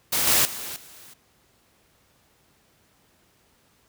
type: noise with level steps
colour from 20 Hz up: white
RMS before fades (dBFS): -23 / -19 / -34 / -47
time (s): 0.12-1.14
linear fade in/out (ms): 10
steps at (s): 0.27 / 0.45 / 0.76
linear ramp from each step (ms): 2
effects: pink hiss -62 dBFS RMS until 3.88 s + high-pass 60 Hz 12 dB/octave